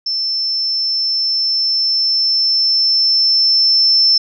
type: tone with level ramp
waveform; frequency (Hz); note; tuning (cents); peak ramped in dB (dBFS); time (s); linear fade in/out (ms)
sine; 5320; E8; +15; -16 to -8; 0.06-4.18; 5
effects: none